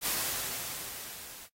white noise with level ramp, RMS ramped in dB -30 to -48 dBFS, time 0.01-1.49 s, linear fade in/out 50 ms, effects noise-tail reverb RT60 0.1 s tail -19 dB re dry + AAC 48 kbps

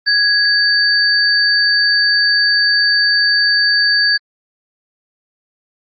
sine tone pair together, 1661.2 / 4591 Hz, G#6 / D8, 0 / -40 cents, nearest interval octave + tritone, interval 1760 cents, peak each -13 dBFS, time 0.06-4.18 s, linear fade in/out 20 ms, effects Opus 24 kbps

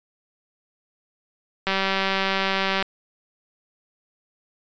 click train, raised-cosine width 0.3 ms, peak -7 dBFS, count 224, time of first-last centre 1.67-2.825 s, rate 193 Hz, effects resampled to 16000 Hz

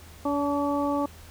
harmonic tone with a mistuned harmonic, 285.7 Hz, D4, 48 cents flat, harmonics 1 / 2 / 3 / 4, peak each -26 / -29 / -31 / -32 dBFS, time 0.25-1.06 s, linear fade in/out 5 ms, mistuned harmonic 3, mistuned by +19 cents, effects added 81 Hz sine -47 dBFS peak until 1.3 s + pink hiss -50 dBFS RMS until 1.3 s

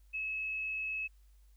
sine tone, 2584 Hz, E7, 35 cents flat, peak -34 dBFS, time 0.13-1.08 s, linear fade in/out 20 ms, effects added 50 Hz sine -58 dBFS peak until 1.56 s + white hiss -75 dBFS RMS until 1.56 s

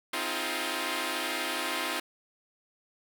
5% pulse chord, F minor seventh, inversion second, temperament equal with one note detuned, 261.6 / 316.4 / 349.2 / 415.3 Hz, C4 / Eb4 / F4 / Ab4, 0 / +29 / 0 / 0 cents, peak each -25 / -23 / -23 / -28 dBFS, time 0.13-2 s, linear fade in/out 5 ms, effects none

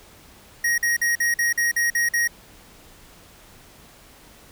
square tone bursts, 1883 Hz, A#6, 17 cents sharp, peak -19 dBFS, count 9, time 0.64-2.276 s, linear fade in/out 5 ms, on 140 ms, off 47 ms, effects pink hiss -49 dBFS RMS until 4.51 s

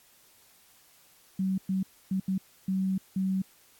sine tone bursts at uneven times, 190 Hz, F#3, 46 cents sharp, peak -25 dBFS, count 6, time 1.39-1.58 / 1.69-1.83 / 2.11-2.2 / 2.28-2.38 / 2.68-2.98 / 3.16-3.42 s, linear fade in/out 5 ms, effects white hiss -60 dBFS RMS until 3.79 s + AAC 64 kbps

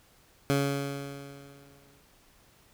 15% pulse tone with exponential decay, 140 Hz, C#3, 18 cents sharp, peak -16 dBFS, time 0.5-2.02 s, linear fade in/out 0 ms, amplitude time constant 330 ms, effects pink hiss -61 dBFS RMS until 2.73 s

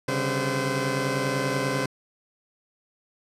15% pulse tone cluster, 134.7 / 144.8 / 193.3 / 513 Hz, C#3 / D3 / G3 / C5, -49 / -24 / -24 / -34 cents, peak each -21 / -26 / -29 / -22 dBFS, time 0.08-1.86 s, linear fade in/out 5 ms, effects low-pass 10000 Hz 12 dB/octave

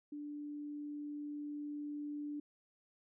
sine tone with level ramp, 293.7 Hz, D4, in tune, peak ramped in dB -42 to -39 dBFS, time 0.12-2.4 s, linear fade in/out 5 ms, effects none

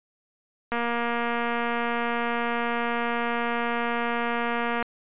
click train, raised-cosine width 0.5 ms, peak -13 dBFS, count 970, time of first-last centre 0.72-4.826 s, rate 236 Hz, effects resampled to 8000 Hz

